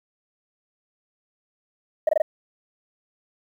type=tone bursts; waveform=sine; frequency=622.3 Hz; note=D#5; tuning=in tune; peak=-13 dBFS; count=4; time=2.07-2.22 s; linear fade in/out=5 ms; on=21 ms; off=22 ms; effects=tanh soft clip ceiling -12 dBFS + 9-bit